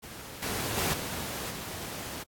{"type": "noise with level steps", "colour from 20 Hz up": "pink", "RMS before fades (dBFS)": [-43, -32, -28, -35, -38], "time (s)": [0.02, 2.24], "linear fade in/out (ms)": 20, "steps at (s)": [0.42, 0.77, 0.93, 1.5], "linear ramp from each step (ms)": 10, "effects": ["high-pass 80 Hz 12 dB/octave", "AAC 64 kbps"]}